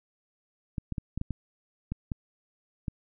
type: clicks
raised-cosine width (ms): 5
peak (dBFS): -19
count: 9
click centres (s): 0.782 / 0.923 / 0.982 / 1.176 / 1.214 / 1.307 / 1.92 / 2.118 / 2.882
effects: none